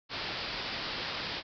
white low-pass noise, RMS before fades -37 dBFS, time 0.09-1.43 s, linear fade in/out 50 ms, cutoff 5100 Hz, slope 96 dB/octave, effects none

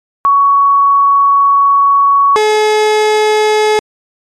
sine / 30% pulse tone pair in turn, 1119 / 427.5 Hz, C#6 / A4, +16 / -50 cents, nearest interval octave + perfect fourth, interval 1666 cents, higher first, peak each -5 dBFS, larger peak neither, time 0.25-2.36 / 2.36-3.79 s, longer first, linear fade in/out 0 ms, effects low-pass 7000 Hz 12 dB/octave + MP3 64 kbps

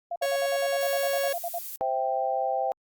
sine tone bursts, 690 Hz, F5, 21 cents flat, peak -28 dBFS, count 15, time 0.11-1.587 s, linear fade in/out 5 ms, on 49 ms, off 53 ms
45% pulse tone, 554.4 Hz, C#5, in tune, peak -25 dBFS, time 0.22-1.33 s, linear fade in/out 5 ms
violet noise, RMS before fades -37 dBFS, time 0.81-1.76 s, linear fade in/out 0 ms
sine chord, C major, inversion none, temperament equal, 523.3 / 659.3 / 784 Hz, C5 / E5 / G5, 0 / 0 / 0 cents, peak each -30 / -30 / -27 dBFS, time 1.81-2.72 s, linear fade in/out 0 ms
effects Opus 48 kbps

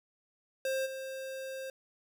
square tone with level steps, 530 Hz, C5, 22 cents sharp, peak -31 / -39 dBFS, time 0.65-1.7 s, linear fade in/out 2 ms, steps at 0.85 s, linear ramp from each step 20 ms, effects none

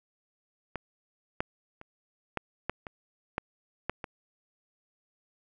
clicks, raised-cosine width 0.5 ms, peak -19 / -13 / -30 / -15 / -14 / -24 / -14 / -14 / -21 dBFS, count 9, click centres 0.757 / 1.405 / 1.814 / 2.373 / 2.696 / 2.868 / 3.381 / 3.896 / 4.042 s, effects none

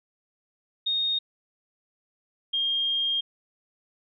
sine tone pair in turn, 3707 / 3220 Hz, A#7 / G7, -10 / +46 cents, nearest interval major second, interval 244 cents, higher first, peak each -23 dBFS, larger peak neither, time 0.86-1.19 / 2.53-3.21 s, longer second, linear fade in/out 10 ms, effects none

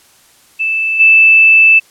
sine tone with level steps, 2637 Hz, E7, in tune, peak -12 / -3 dBFS, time 0.59-1.8 s, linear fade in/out 20 ms, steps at 0.99 s, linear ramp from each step 20 ms, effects white hiss -47 dBFS RMS until 1.9 s + low-pass 12000 Hz 12 dB/octave

